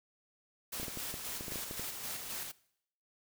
white noise with tremolo, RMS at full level -40 dBFS, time 0.72-2.52 s, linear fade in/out 10 ms, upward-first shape square, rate 3.8 Hz, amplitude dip 35%
clicks, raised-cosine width 2 ms, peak -29 dBFS, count 11, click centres 0.799 / 0.831 / 0.882 / 0.973 / 1.141 / 1.409 / 1.482 / 1.521 / 1.558 / 1.711 / 1.796 s
effects noise-tail reverb RT60 0.7 s tail -21 dB re dry

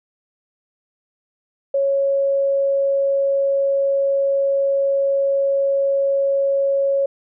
sine tone, 552 Hz, C#5, 7 cents flat, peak -15 dBFS, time 1.74-7.06 s, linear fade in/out 5 ms, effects none

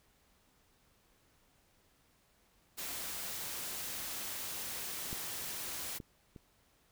white noise, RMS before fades -41 dBFS, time 2.77-5.99 s, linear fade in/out 20 ms
clicks, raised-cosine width 3 ms, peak -29 / -31 / -37 dBFS, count 3, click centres 5.129 / 6.002 / 6.362 s
effects pink hiss -70 dBFS RMS until 6.91 s

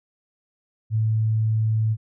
sine tone, 110 Hz, A2, in tune, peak -18 dBFS, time 0.9-1.97 s, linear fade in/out 50 ms, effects none

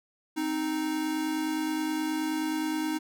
square tone pair together, 261.6 / 311.1 Hz, C4 / D#4, 0 / 0 cents, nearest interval minor third, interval 300 cents, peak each -36 / -29 dBFS, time 0.36-2.99 s, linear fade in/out 20 ms, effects none

